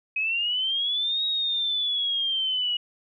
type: linear two-way sweep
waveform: sine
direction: up then down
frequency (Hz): 2523 to 3800 to 2897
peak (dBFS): -23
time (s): 0.16-2.77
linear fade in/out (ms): 5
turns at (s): 1.25
effects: none